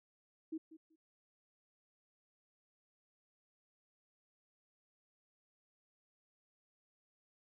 sine tone with echo, 319 Hz, D#4, 43 cents sharp, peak -38 dBFS, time 0.52-0.58 s, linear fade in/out 10 ms, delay 190 ms, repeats 2, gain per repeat -15 dB, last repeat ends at 0.96 s, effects none

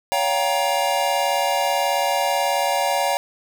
square chord, G half-diminished seventh, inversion second, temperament just, 564.5 / 705.6 / 784 / 940.8 Hz, Db5 / F5 / G5 / Bb5, +31 / +18 / 0 / +16 cents, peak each -25 dBFS, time 0.12-3.17 s, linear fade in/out 0 ms, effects none

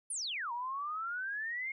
sine exponential two-way sweep, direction down then up, 10420 to 932.3 to 2166 Hz, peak -35 dBFS, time 0.1-1.72 s, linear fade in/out 5 ms, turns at 0.52 s, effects none

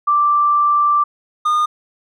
sine / triangle tone pair in turn, 1174.7 / 1219.7 Hz, D6 / D#6, 0 / -35 cents, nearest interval minor second, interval 65 cents, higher second, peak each -11 dBFS, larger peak neither, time 0.07-1.04 / 1.45-1.66 s, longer first, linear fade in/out 10 ms, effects none

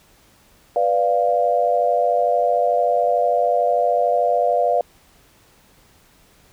sine chord, B diminished, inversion none, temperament equal, 493.9 / 587.3 / 698.5 Hz, B4 / D5 / F5, 0 / 0 / 0 cents, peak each -21 / -20 / -18 dBFS, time 0.76-4.81 s, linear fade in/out 2 ms, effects pink hiss -54 dBFS RMS until 6.52 s

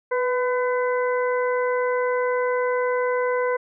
harmonic tone with a mistuned harmonic, 504 Hz, B4, 35 cents sharp, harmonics 1 / 2 / 3 / 4, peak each -21 / -27 / -31 / -33 dBFS, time 0.11-3.57 s, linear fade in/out 10 ms, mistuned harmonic 1, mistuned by -29 cents, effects none

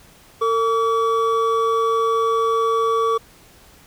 triangle tone pair together, 453.1 / 1143 Hz, A#4 / D6, -49 / -47 cents, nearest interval octave + major third, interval 1602 cents, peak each -17 dBFS, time 0.41-3.18 s, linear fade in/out 10 ms, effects pink hiss -49 dBFS RMS until 3.86 s

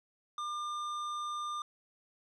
sine tone with tanh clipping, 1200 Hz, D6, 37 cents sharp, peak -37 dBFS, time 0.38-1.62 s, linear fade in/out 2 ms, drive 13 dB, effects resampled to 24000 Hz

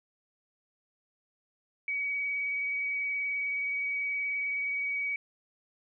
sine tone with vibrato, 2264 Hz, C#7, 36 cents sharp, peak -29 dBFS, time 1.88-5.16 s, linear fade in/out 2 ms, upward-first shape sine, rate 19 Hz, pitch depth 17 cents each way, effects none

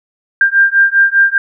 sine beating tone pair, 1590 / 1595 Hz, G6 / G6, +24 / +30 cents, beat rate 5 Hz, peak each -10 dBFS, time 0.41-1.38 s, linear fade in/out 2 ms, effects none

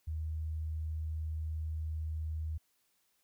sine tone, 78.6 Hz, D#2, 18 cents sharp, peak -34 dBFS, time 0.07-2.58 s, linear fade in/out 10 ms, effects white hiss -75 dBFS RMS until 3.23 s

